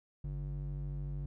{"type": "ring-modulated tone", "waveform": "triangle", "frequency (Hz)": 96.9, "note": "G2", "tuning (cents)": -20, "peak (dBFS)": -31, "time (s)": [0.24, 1.26], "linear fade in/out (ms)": 5, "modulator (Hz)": 46.7, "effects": []}